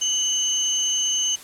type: tone pair together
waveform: sine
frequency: 2972 / 6315 Hz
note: F#7 / G8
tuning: +7 / +12 cents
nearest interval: octave + minor second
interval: 1305 cents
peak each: -23 / -22 dBFS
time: 0.01-1.36 s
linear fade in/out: 10 ms
effects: white hiss -42 dBFS RMS until 1.43 s + low-pass 11000 Hz 12 dB/octave